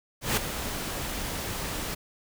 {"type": "noise with ADSR envelope", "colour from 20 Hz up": "pink", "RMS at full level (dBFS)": -23, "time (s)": [0.21, 1.95], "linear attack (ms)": 160, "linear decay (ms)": 9, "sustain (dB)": -10, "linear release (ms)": 12, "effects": []}